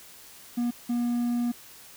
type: tone bursts at uneven times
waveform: triangle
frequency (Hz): 240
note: B3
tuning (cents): -49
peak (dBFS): -22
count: 2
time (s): 0.57-0.71 / 0.89-1.52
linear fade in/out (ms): 10
effects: white hiss -49 dBFS RMS until 1.96 s